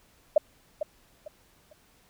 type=tone with echo; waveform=sine; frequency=610 Hz; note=D#5; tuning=34 cents flat; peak=-14 dBFS; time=0.36-0.38 s; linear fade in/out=5 ms; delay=450 ms; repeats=3; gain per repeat=-11 dB; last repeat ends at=1.73 s; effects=pink hiss -62 dBFS RMS until 2.09 s